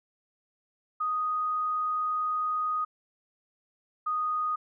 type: tone pair in turn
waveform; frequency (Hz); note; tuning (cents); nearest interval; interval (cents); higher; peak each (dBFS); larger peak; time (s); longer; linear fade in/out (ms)
sine; 1244.5 / 1240.1; D#6 / D#6; 0 / -6; unison; 6; first; -26; neither; 1-2.85 / 4.06-4.56; first; 10
effects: none